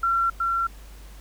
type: tone with echo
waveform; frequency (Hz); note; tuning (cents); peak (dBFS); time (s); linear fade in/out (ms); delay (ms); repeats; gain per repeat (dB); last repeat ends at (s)
sine; 1362; F6; -44; -19; 0.03-0.3; 5; 370; 1; -2; 0.67
effects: added 50 Hz sine -41 dBFS peak until 1.2 s + pink hiss -51 dBFS RMS until 1.2 s